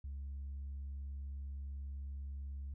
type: tone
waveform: sine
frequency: 69.3 Hz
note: C#2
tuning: in tune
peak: -39 dBFS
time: 0.04-2.74 s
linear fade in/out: 5 ms
effects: tanh soft clip ceiling -39 dBFS